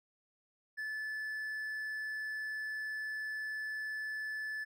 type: tone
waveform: triangle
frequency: 1737 Hz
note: A6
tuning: 23 cents flat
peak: -35 dBFS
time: 0.77-4.65 s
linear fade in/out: 20 ms
effects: none